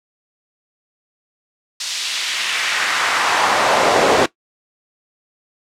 brown noise with high-pass filter sweep, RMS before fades -17 dBFS, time 1.8-4.26 s, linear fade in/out 5 ms, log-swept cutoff 4500 to 430 Hz, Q 1.3, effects noise-tail reverb RT60 0.1 s tail -17 dB re dry + low-pass 8000 Hz 12 dB/octave

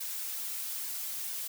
blue noise with flanger, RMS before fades -37 dBFS, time 0-1.48 s, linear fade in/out 10 ms, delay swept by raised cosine 1.5 to 4.3 ms, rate 2.3 Hz, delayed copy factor -0.5, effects none

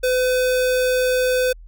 square tone, 506 Hz, B4, 42 cents sharp, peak -17 dBFS, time 0.03-1.53 s, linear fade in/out 10 ms, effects added 41 Hz sine -38 dBFS peak until 1.67 s

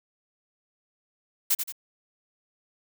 blue noise with echo, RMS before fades -22 dBFS, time 1.5-1.55 s, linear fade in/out 10 ms, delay 87 ms, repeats 2, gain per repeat -7 dB, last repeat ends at 1.724 s, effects none

